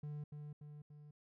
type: tone with echo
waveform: triangle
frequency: 148.3 Hz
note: D3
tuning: 17 cents sharp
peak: -40 dBFS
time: 0.03-0.24 s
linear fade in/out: 5 ms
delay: 290 ms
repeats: 3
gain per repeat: -4 dB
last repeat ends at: 1.11 s
effects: none